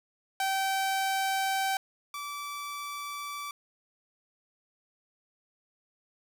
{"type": "tone pair in turn", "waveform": "sawtooth", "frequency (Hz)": [773, 1158.2], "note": ["G5", "D6"], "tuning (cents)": [-24, -24], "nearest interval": "perfect fifth", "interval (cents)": 700, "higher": "second", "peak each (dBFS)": [-23, -32], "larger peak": "first", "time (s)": [[0.4, 1.77], [2.14, 3.51]], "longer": "neither", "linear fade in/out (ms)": 2, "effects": []}